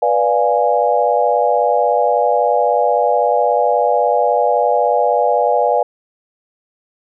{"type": "chord", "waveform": "sine", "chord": "B diminished seventh", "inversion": "none", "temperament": "equal with one note detuned", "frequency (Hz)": [491, 587.3, 698.5, 830.6], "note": ["B4", "D5", "F5", "Ab5"], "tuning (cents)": [-10, 0, 0, 0], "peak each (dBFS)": -17, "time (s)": [0.02, 5.83], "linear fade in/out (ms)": 5, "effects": []}